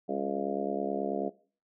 harmonic tone with a mistuned harmonic, 69.3 Hz, C#2, in tune, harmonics 3 / 4 / 5 / 6 / 7 / 8 / 9 / 10, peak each -38 / -37 / -38 / -35 / -40 / -42 / -37 / -37 dBFS, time 0.08-1.3 s, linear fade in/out 20 ms, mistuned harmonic 3, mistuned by -71 cents, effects noise-tail reverb RT60 0.4 s tail -19 dB re dry

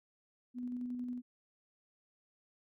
sine tone with tremolo, 246.9 Hz, B3, in tune, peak -36 dBFS, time 0.54-1.22 s, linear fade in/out 50 ms, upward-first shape square, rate 11 Hz, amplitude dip 25%, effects none

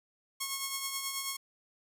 5% pulse tone with tremolo, 1090 Hz, C#6, 29 cents flat, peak -20 dBFS, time 0.4-1.37 s, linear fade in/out 10 ms, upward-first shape triangle, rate 9.3 Hz, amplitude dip 50%, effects none

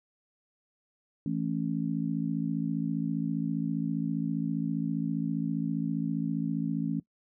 sine chord, A major, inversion second, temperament just, 165 / 220 / 275 Hz, E3 / A3 / C#4, +2 / 0 / -14 cents, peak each -32 dBFS, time 1.26-7 s, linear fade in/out 2 ms, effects noise-tail reverb RT60 0.1 s tail -20 dB re dry

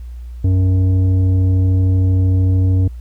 triangle tone with tanh clipping, 93.2 Hz, F#2, 13 cents sharp, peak -12 dBFS, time 0.44-2.88 s, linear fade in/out 5 ms, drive 13 dB, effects added 60 Hz sine -27 dBFS peak until 3 s + pink hiss -56 dBFS RMS until 3 s

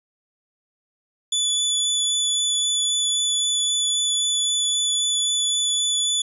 25% pulse tone with vibrato, 3459 Hz, A7, 30 cents flat, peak -15 dBFS, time 1.32-6.22 s, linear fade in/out 5 ms, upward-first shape sine, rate 3.8 Hz, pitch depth 8 cents each way, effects resampled to 32000 Hz

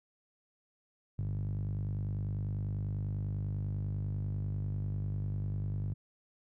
sawtooth tone with band-pass filter, 50.1 Hz, G1, 38 cents sharp, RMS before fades -35 dBFS, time 1.18-5.94 s, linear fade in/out 10 ms, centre 120 Hz, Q 5.7, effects none

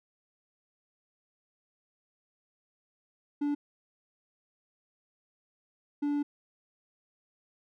triangle tone bursts at uneven times, 290 Hz, D4, 22 cents flat, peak -25 dBFS, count 2, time 3.41-3.55 / 6.02-6.23 s, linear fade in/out 10 ms, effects none

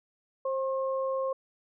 sine tone pair together, 530.7 / 1074 Hz, C5 / C6, +24 / +45 cents, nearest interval octave, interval 1221 cents, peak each -28 / -35 dBFS, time 0.45-1.33 s, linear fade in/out 5 ms, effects none

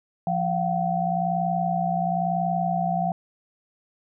sine tone cluster, 172.8 / 695 / 756 Hz, F3 / F5 / F#5, -18 / -9 / +37 cents, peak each -26 dBFS, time 0.27-3.12 s, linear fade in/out 2 ms, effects none

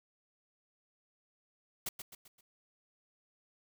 white noise with echo, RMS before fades -37 dBFS, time 1.86-1.89 s, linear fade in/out 5 ms, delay 130 ms, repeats 4, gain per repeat -7 dB, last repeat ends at 2.41 s, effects none

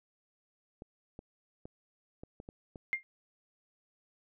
clicks, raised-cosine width 2 ms, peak -32 dBFS, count 7, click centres 0.821 / 1.191 / 1.655 / 2.235 / 2.401 / 2.489 / 2.758 s
sine tone with exponential decay, 2114 Hz, C7, 17 cents sharp, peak -24 dBFS, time 2.93-3.03 s, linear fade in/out 0 ms, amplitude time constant 21 ms
effects none

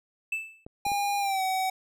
triangle tone with exponential decay, 2637 Hz, E7, in tune, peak -23 dBFS, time 0.32-0.65 s, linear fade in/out 5 ms, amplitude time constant 71 ms
clicks, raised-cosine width 2 ms, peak -28 dBFS, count 3, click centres 0.665 / 0.866 / 0.918 s
square tone with pitch glide, 810 to 755.8 Hz, G#5 to F#5, -43 to +37 cents, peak -26 dBFS, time 0.85-1.7 s, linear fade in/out 5 ms, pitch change -120 cents, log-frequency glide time 1.19-1.42 s
effects none

